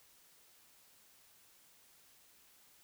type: silence
effects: white hiss -65 dBFS RMS until 2.83 s